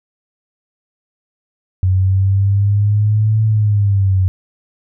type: exponential two-way sweep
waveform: sine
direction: up then down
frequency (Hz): 92.5 to 110 to 92.5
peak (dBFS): -10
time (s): 1.83-4.28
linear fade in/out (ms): 0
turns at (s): 3.44
effects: none